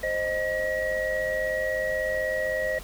sine tone cluster, 524 / 620 / 1910 Hz, C5 / D#5 / A#6, +2 / -6 / +42 cents, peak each -29 dBFS, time 0.03-2.79 s, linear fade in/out 5 ms, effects added 50 Hz sine -44 dBFS peak until 2.83 s + pink hiss -44 dBFS RMS until 2.83 s

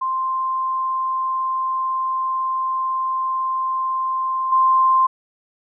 sine tone with level steps, 1047 Hz, C6, 1 cent sharp, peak -19 / -12 dBFS, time 0.01-5.07 s, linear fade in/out 10 ms, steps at 4.52 s, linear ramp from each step 5 ms, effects none

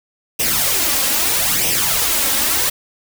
white noise with flanger, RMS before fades -17 dBFS, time 0.39-2.7 s, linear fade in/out 10 ms, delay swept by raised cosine 0.34 to 3.74 ms, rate 0.78 Hz, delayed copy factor +0.65, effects none

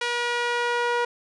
sawtooth tone with band-pass filter sweep, 480 Hz, B4, 49 cents flat, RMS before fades -25 dBFS, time 0.01-1.05 s, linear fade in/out 5 ms, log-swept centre 2500 to 1100 Hz, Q 0.8, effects resampled to 24000 Hz

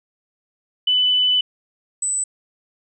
sine tone pair in turn, 2996 / 7998 Hz, F#7 / B8, +21 / +21 cents, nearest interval octave + perfect fourth, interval 1700 cents, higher second, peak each -14 / -19 dBFS, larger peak first, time 0.87-1.41 / 2.02-2.24 s, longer first, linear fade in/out 5 ms, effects none

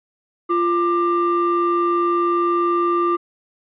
triangle ring-modulated tone, 420.6 Hz, G#4, 22 cents sharp, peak -9 dBFS, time 0.49-3.17 s, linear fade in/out 20 ms, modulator 767 Hz, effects tanh soft clip ceiling -11 dBFS + resampled to 8000 Hz

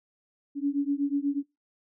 sine beating tone pair, 279.5 / 287.7 Hz, C#4 / D4, +14 / -36 cents, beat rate 8.2 Hz, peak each -27 dBFS, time 0.55-1.43 s, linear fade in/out 50 ms, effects noise-tail reverb RT60 0.2 s tail -18 dB re dry

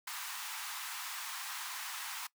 pink high-pass noise, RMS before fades -42 dBFS, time 0.07-2.27 s, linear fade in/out 5 ms, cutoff 860 Hz, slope 48 dB/octave, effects noise-tail reverb RT60 0.1 s tail -20 dB re dry

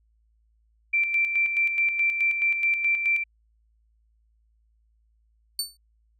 sine tone with tremolo, 2349 Hz, D7, in tune, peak -19 dBFS, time 0.93-3.24 s, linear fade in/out 10 ms, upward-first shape square, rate 4.7 Hz, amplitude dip 50%
25% pulse tone with exponential decay, 4500 Hz, C#8, 25 cents sharp, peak -17 dBFS, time 5.59-5.77 s, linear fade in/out 2 ms, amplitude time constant 37 ms
effects added 55 Hz sine -62 dBFS peak until 6.19 s

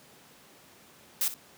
blue noise with echo, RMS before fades -27 dBFS, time 1.21-1.28 s, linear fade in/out 2 ms, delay 61 ms, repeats 1, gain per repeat -13 dB, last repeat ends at 1.341 s, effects pink hiss -55 dBFS RMS until 1.57 s + high-pass 150 Hz 12 dB/octave

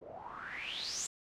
white noise with low-pass filter sweep, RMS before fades -42 dBFS, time 0.01-1.07 s, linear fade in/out 10 ms, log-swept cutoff 480 to 7700 Hz, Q 7.8, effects none

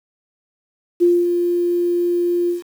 sine tone with ADSR envelope, 349.2 Hz, F4, in tune, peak -9 dBFS, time 1-2.63 s, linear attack 25 ms, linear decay 230 ms, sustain -6 dB, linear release 140 ms, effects 7-bit

